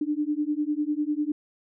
sine beating tone pair, 293.7 / 303.7 Hz, D4 / D#4, 0 / -42 cents, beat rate 10 Hz, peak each -27 dBFS, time 0.01-1.32 s, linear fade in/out 5 ms, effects none

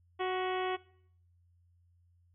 harmonic tone with a mistuned harmonic, 370 Hz, F#4, in tune, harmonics 1 / 2 / 3 / 4 / 5 / 6 / 7 / 8 / 9, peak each -33 / -36 / -39 / -46 / -44 / -47 / -48 / -48 / -49 dBFS, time 0.19-0.77 s, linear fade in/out 20 ms, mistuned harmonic 5, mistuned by +39 cents, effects noise-tail reverb RT60 0.7 s tail -22 dB re dry + added 87 Hz sine -64 dBFS peak until 2.34 s

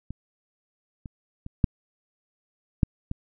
clicks, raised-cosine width 5 ms, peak -22 / -25 / -24 / -6 / -6 / -17 dBFS, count 6, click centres 0.106 / 1.058 / 1.464 / 1.642 / 2.832 / 3.114 s, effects none

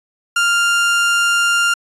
30% pulse tone, 1396.9 Hz, F6, in tune, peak -10 dBFS, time 0.36-1.74 s, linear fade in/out 5 ms, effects resampled to 24000 Hz

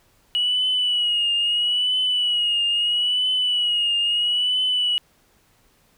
sine tone with vibrato, 2919 Hz, F#7, 24 cents flat, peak -17 dBFS, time 0.35-4.98 s, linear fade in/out 0 ms, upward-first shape triangle, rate 0.76 Hz, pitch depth 65 cents each way, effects tanh soft clip ceiling -14 dBFS + pink hiss -60 dBFS RMS until 5.97 s

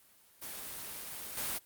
white noise with level steps, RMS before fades -43 / -36 dBFS, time 0.41-1.59 s, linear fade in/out 20 ms, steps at 1.37 s, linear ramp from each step 2 ms, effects white hiss -63 dBFS RMS until 1.65 s + Opus 32 kbps

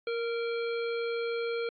harmonic tone with a mistuned harmonic, 466.2 Hz, A#4, in tune, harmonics 1 / 3 / 5 / 7 / 9, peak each -30 / -40 / -41 / -47 / -47 dBFS, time 0.07-1.69 s, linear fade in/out 2 ms, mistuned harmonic 3, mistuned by -17 cents, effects AAC 64 kbps

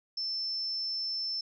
sine tone, 5310 Hz, E8, 12 cents sharp, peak -31 dBFS, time 0.17-1.41 s, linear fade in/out 5 ms, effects none

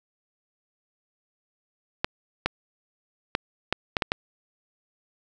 clicks, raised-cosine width 0.3 ms, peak -6 dBFS, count 7, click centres 2.045 / 2.46 / 3.351 / 3.726 / 3.968 / 4.022 / 4.119 s, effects none

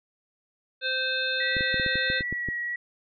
harmonic tone, 519 Hz, C5, 14 cents flat, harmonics 1 / 3 / 5 / 7 / 8, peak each -34 / -28 / -34 / -31 / -34 dBFS, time 0.81-2.23 s, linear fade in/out 50 ms
sine tone with vibrato, 1929 Hz, B6, 41 cents flat, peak -28 dBFS, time 1.4-2.76 s, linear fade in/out 5 ms, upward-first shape sine, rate 1.5 Hz, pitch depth 15 cents each way
clicks, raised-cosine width 3 ms, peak -20 dBFS, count 10, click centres 1.567 / 1.608 / 1.743 / 1.798 / 1.863 / 1.956 / 2.101 / 2.208 / 2.326 / 2.487 s
effects none

